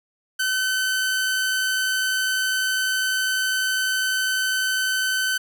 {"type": "tone", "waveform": "sawtooth", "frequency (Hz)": 1524, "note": "G6", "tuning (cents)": -49, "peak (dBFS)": -17, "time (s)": [0.39, 5.38], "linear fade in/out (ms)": 10, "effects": ["9-bit"]}